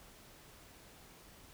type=silence; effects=pink hiss -58 dBFS RMS until 1.53 s